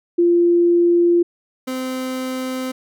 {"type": "tone pair in turn", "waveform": ["sine", "30% pulse"], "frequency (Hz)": [345.6, 258.3], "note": ["F4", "C4"], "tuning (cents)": [-18, -22], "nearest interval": "perfect fourth", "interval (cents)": 504, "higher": "first", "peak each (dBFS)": [-11, -20], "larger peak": "first", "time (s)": [[0.18, 1.23], [1.67, 2.72]], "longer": "neither", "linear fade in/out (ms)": 10, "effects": []}